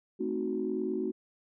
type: chord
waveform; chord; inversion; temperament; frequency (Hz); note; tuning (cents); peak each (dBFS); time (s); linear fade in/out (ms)
sine; A diminished seventh; none; equal; 220 / 261.6 / 311.1 / 370; A3 / C4 / Eb4 / Gb4; 0 / 0 / 0 / 0; -36 / -36 / -36 / -32; 0.19-1.12; 20
effects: tanh soft clip ceiling -19 dBFS